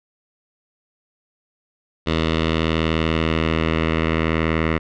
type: tone with low-pass filter sweep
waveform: 10% pulse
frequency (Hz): 80.6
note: E2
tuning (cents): -38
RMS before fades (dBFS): -20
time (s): 2.06-4.79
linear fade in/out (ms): 20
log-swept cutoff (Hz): 3500 to 2200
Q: 2.2
effects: none